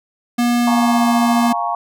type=tone with pitch glide; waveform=square; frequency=240 to 237.5 Hz; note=B3 to A#3; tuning=-49 to +33 cents; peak=-14 dBFS; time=0.38-1.53 s; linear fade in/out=10 ms; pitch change=-18 cents; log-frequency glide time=0.6-1.08 s
type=chord; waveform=sine; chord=Bb minor seventh; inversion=second; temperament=equal; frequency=698.5 / 830.6 / 932.3 / 1108.7 Hz; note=F5 / Ab5 / Bb5 / Db6; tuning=0 / 0 / 0 / 0 cents; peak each=-22 / -25 / -23 / -23 dBFS; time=0.67-1.75 s; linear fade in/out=2 ms
effects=none